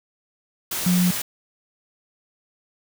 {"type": "tone in noise", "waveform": "sine", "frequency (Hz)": 179.3, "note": "F3", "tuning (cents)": 46, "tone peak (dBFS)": -16, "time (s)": [0.86, 1.11], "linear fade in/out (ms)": 5, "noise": "white", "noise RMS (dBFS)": -27, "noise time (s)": [0.71, 1.22], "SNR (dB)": 8, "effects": []}